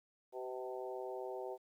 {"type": "harmonic tone with a mistuned harmonic", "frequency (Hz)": 127.8, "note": "C3", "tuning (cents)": -40, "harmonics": [3, 4, 5, 6, 7], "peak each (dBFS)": [-44, -46, -48, -50, -51], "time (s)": [0.32, 1.58], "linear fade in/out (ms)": 50, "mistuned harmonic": 4, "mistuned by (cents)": -15, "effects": ["12-bit"]}